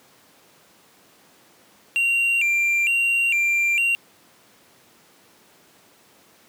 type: tone with vibrato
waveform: triangle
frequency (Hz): 2559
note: D#7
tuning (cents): +48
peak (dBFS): -16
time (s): 1.96-3.95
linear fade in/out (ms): 0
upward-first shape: square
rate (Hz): 1.1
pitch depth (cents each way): 130
effects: pink hiss -54 dBFS RMS until 6.48 s + high-pass 200 Hz 12 dB/octave